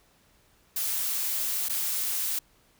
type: noise with dropouts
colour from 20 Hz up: blue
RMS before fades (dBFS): -29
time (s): 0.76-2.39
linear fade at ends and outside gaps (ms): 5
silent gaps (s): 1.686-1.695
effects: pink hiss -63 dBFS RMS until 2.79 s